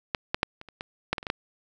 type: clicks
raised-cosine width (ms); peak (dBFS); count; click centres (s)
0.3; -9 / -8 / -6 / -25 / -29 / -18 / -8 / -15 / -25 / -16 / -9; 11; 0.148 / 0.345 / 0.431 / 0.614 / 0.687 / 0.809 / 1.13 / 1.182 / 1.229 / 1.268 / 1.301
effects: none